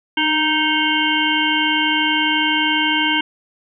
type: harmonic tone with a mistuned harmonic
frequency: 311.4 Hz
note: D#4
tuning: 2 cents sharp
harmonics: 1 / 3 / 5 / 7 / 9 / 10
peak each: -22 / -22 / -22 / -22 / -22 / -22 dBFS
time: 0.17-3.21 s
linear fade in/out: 5 ms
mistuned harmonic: 1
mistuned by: -34 cents
effects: none